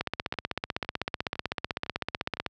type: two click trains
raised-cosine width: 0.3 ms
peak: -12 / -24 dBFS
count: 40 / 5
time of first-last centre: 0.01-2.463 / 0.34-2.37 s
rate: 15.9 / 1.97 Hz
effects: high-pass 60 Hz 12 dB/octave